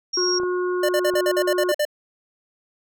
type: tone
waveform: sine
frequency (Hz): 5588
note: F8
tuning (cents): 0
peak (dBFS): -21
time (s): 0.13-0.39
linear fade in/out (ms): 10
type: harmonic tone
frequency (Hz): 361.1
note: F#4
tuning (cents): -42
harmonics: 1 / 3 / 4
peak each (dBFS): -21 / -31 / -33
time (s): 0.17-1.72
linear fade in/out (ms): 5
type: clicks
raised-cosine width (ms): 1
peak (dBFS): -22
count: 3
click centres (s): 0.4 / 0.434 / 1.138
type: tone bursts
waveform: square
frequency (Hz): 596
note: D5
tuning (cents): +25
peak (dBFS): -19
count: 10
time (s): 0.83-1.852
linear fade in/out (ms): 5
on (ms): 59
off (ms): 48
effects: none